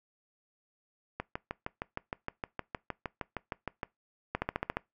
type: two click trains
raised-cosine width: 0.5 ms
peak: -15 / -19 dBFS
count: 7 / 18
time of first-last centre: 4.35-4.77 / 1.2-3.832 s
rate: 14.3 / 6.46 Hz
effects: noise-tail reverb RT60 0.2 s tail -23 dB re dry